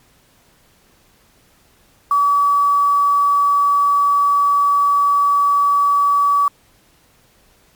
sine tone with quantisation, 1143 Hz, D6, 47 cents flat, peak -11 dBFS, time 2.11-6.48 s, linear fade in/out 2 ms, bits 6, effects pink hiss -54 dBFS RMS until 7.75 s + MP3 96 kbps

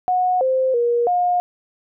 sine tone with pitch steps, 731 / 521 / 475.7 / 714 Hz, F#5 / C5 / A#4 / F5, -21 / -7 / +35 / +38 cents, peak -15 dBFS, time 0.08-1.4 s, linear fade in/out 0 ms, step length 330 ms, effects none

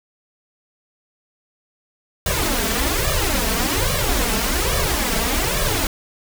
pink noise with flanger, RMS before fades -20 dBFS, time 2.26-5.87 s, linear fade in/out 2 ms, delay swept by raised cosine 1.7 to 4.5 ms, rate 1.2 Hz, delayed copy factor +1, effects none

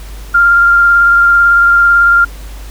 sine tone with vibrato, 1394 Hz, F6, 4 cents flat, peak -4 dBFS, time 0.34-2.25 s, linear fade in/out 10 ms, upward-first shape sine, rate 18 Hz, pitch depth 12 cents each way, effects added 50 Hz sine -25 dBFS peak until 2.7 s + pink hiss -36 dBFS RMS until 2.7 s

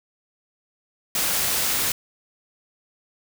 white noise, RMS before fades -23 dBFS, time 1.15-1.92 s, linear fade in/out 2 ms, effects none

